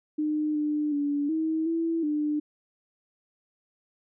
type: tone with pitch steps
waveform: sine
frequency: 303.9 / 299.3 / 288 / 318.5 / 330.1 / 299.1 Hz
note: D#4 / D4 / D4 / D#4 / E4 / D4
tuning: -41 / +33 / -34 / +41 / +2 / +32 cents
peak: -24 dBFS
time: 0.18-2.4 s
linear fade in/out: 10 ms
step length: 370 ms
effects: none